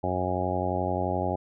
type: harmonic tone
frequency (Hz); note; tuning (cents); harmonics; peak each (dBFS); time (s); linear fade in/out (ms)
91.5; F#2; -19; 1 / 2 / 3 / 4 / 5 / 6 / 7 / 8 / 9; -32 / -35 / -35 / -34 / -38 / -34 / -33 / -35 / -32; 0.03-1.36; 10
effects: none